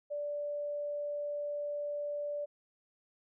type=tone; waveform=sine; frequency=584 Hz; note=D5; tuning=10 cents flat; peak=-34 dBFS; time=0.1-2.46 s; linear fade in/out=20 ms; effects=none